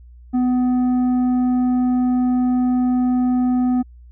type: tone with tanh clipping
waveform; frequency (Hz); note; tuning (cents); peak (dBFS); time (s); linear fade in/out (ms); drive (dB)
sine; 250.3; B3; +23; -16; 0.33-3.83; 20; 7
effects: added 60 Hz sine -40 dBFS peak until 4.11 s